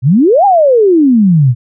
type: exponential two-way sweep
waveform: sine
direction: up then down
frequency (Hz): 114.8 to 830.6 to 114.8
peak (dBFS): -4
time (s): 0.02-1.55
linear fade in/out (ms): 50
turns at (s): 0.45
effects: none